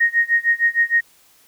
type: tone with tremolo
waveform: sine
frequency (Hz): 1865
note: A#6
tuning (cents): 0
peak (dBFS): -11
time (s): 0-1.01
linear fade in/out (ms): 10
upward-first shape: sine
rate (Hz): 6.5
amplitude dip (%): 95
effects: white hiss -54 dBFS RMS until 1.47 s